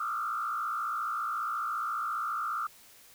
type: tone with frequency modulation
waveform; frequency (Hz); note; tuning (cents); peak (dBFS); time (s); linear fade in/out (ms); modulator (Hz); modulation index
sine; 1289; E6; -39; -30; 0-2.67; 5; 57.3; 1.9
effects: white hiss -56 dBFS RMS until 3.14 s